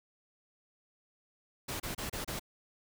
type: noise bursts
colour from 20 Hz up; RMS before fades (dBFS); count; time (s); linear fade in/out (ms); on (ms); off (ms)
pink; -38; 5; 1.68-2.396; 10; 120; 29
effects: none